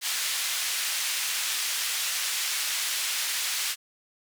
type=band-pass noise; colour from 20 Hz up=pink; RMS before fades=-29 dBFS; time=0.01-3.76 s; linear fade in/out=50 ms; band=2300 to 13000 Hz; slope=12 dB/octave; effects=none